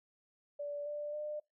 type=tone with pitch steps; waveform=sine; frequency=580 / 590.1 / 600.5 Hz; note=D5 / D5 / D5; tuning=-22 / +8 / +38 cents; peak=-37 dBFS; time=0.59-1.4 s; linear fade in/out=10 ms; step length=270 ms; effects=noise-tail reverb RT60 0.2 s tail -24 dB re dry